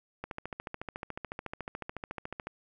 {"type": "click train", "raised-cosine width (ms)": 0.5, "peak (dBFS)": -22, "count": 32, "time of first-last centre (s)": [0.24, 2.47], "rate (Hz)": 13.9, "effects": []}